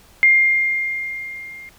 sine tone with level ramp, 2115 Hz, C7, 18 cents sharp, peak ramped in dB -8 to -35 dBFS, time 0.23-1.69 s, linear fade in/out 0 ms, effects pink hiss -50 dBFS RMS until 1.78 s

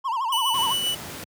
triangle tone with vibrato, 987.8 Hz, B5, in tune, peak -21 dBFS, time 0.04-0.74 s, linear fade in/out 20 ms, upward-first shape sine, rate 12 Hz, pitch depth 180 cents each way
45% pulse tone with tremolo, 2967 Hz, F#7, 4 cents sharp, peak -21 dBFS, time 0.32-0.95 s, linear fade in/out 5 ms, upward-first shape sine, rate 7.6 Hz, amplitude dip 35%
pink noise, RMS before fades -36 dBFS, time 0.54-1.24 s, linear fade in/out 2 ms
effects high-pass 100 Hz 12 dB/octave

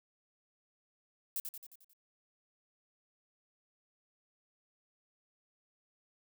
violet noise with echo, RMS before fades -36 dBFS, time 1.36-1.4 s, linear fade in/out 2 ms, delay 89 ms, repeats 6, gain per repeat -5 dB, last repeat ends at 1.934 s, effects none

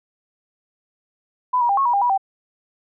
sine tone with pitch steps, 1000 / 956 / 799 / 1094 / 962 / 802 / 972 / 778 Hz, B5 / A#5 / G5 / C#6 / B5 / G5 / B5 / G5, +21 / +43 / +33 / -23 / -46 / +39 / -28 / -13 cents, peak -15 dBFS, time 1.53-2.178 s, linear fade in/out 10 ms, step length 81 ms, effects none

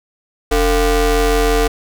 35% pulse ring-modulated tone, 246.9 Hz, B3, in tune, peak -7 dBFS, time 0.51-1.68 s, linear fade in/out 10 ms, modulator 204 Hz, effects none

